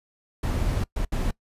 brown noise bursts at uneven times, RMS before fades -25 dBFS, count 3, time 0.43-0.84 / 0.96-1.05 / 1.12-1.31 s, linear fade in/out 5 ms, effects noise-tail reverb RT60 0.1 s tail -22 dB re dry + resampled to 32000 Hz

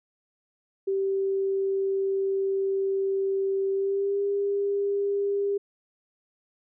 sine tone with pitch glide, 389 to 401.3 Hz, G4 to G4, -13 to +41 cents, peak -23 dBFS, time 0.87-5.58 s, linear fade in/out 10 ms, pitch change +54 cents, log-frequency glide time 3.72-4.21 s, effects none

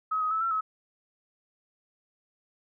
sine tone with pitch steps, 1276 / 1258 / 1304 / 1348 / 1285 Hz, D#6 / D#6 / E6 / E6 / E6, +43 / +19 / -19 / +38 / -45 cents, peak -25 dBFS, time 0.11-0.61 s, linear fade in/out 10 ms, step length 100 ms, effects none

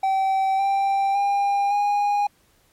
triangle tone with pitch steps, 771 / 786.7 / 802.8 / 819.2 Hz, G5 / G5 / G5 / G#5, -29 / +6 / +41 / -24 cents, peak -16 dBFS, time 0.03-2.27 s, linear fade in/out 5 ms, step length 560 ms, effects pink hiss -61 dBFS RMS until 2.72 s + MP3 64 kbps

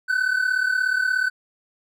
triangle tone pair together, 1499 / 1535.8 Hz, F#6 / G6, +22 / -36 cents, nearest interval unison, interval 42 cents, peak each -19 / -22 dBFS, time 0.08-1.3 s, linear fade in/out 20 ms, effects none

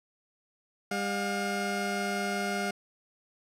20% pulse tone pair together, 200 / 712.7 Hz, G3 / F5, +35 / +35 cents, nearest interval octave + minor seventh, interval 2200 cents, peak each -27 dBFS, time 0.91-2.71 s, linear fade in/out 5 ms, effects low-pass 10000 Hz 12 dB/octave

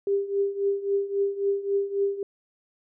sine tone with tremolo, 398.3 Hz, G4, 28 cents sharp, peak -19 dBFS, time 0.07-2.23 s, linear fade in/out 2 ms, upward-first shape triangle, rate 3.7 Hz, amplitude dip 85%, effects none

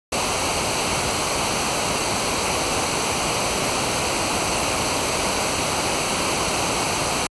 pink noise with comb filter, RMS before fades -22 dBFS, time 0.12-7.27 s, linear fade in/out 5 ms, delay 0.57 ms, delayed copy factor -0.55, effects high-pass 60 Hz 12 dB/octave + resampled to 24000 Hz

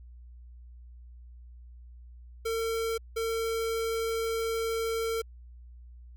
square tone bursts at uneven times, 453.2 Hz, A#4, 49 cents flat, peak -29 dBFS, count 2, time 2.45-2.98 / 3.16-5.22 s, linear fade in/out 10 ms, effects added 60 Hz sine -46 dBFS peak until 6.16 s

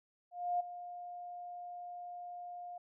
sine tone with ADSR envelope, 708 Hz, F5, 23 cents sharp, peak -29 dBFS, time 0.31-2.78 s, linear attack 290 ms, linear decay 11 ms, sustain -14 dB, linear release 5 ms, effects none

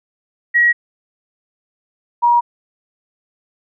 sine tone pair in turn, 1907 / 953.5 Hz, A#6 / A#5, +39 / +39 cents, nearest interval octave, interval 1200 cents, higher first, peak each -9 dBFS, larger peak neither, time 0.54-0.73 / 2.22-2.41 s, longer neither, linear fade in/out 20 ms, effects none

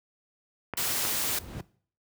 clicks, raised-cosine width 0.5 ms, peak -17 dBFS, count 2, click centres 0.737 / 1.051 s
white noise, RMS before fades -29 dBFS, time 0.77-1.39 s, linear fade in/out 5 ms
brown noise with exponential growth, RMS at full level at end -31 dBFS, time 0.87-1.61 s, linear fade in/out 5 ms, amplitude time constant 160 ms
effects noise-tail reverb RT60 0.5 s tail -20 dB re dry + high-pass 60 Hz 12 dB/octave

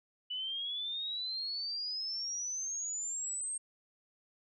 sine exponential sweep, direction up, 2960 to 8520 Hz, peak -35 dBFS, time 0.3-3.58 s, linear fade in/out 10 ms, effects none

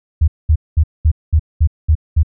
sine tone bursts, 77.78 Hz, D#2, in tune, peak -7 dBFS, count 8, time 0.21-2.232 s, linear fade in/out 10 ms, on 69 ms, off 210 ms, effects none

